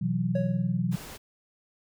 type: chord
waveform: sine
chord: B suspended fourth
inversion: none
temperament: equal with one note detuned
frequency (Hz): 125.27 / 164.81 / 185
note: B2 / E3 / F#3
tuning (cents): +25 / 0 / 0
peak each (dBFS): -30 / -29 / -28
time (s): 0.01-0.96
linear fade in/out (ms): 10
type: tone with exponential decay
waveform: triangle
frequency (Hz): 554.4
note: C#5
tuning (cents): 0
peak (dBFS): -24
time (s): 0.35-0.81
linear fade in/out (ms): 5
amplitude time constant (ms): 98
type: noise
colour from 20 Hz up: pink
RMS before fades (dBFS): -43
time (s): 0.91-1.18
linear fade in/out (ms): 20
effects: none